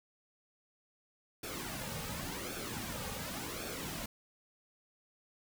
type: noise with flanger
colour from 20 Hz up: pink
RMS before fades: -41 dBFS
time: 1.43-4.06 s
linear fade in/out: 5 ms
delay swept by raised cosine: 1 to 3 ms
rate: 0.9 Hz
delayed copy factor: -0.65
effects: none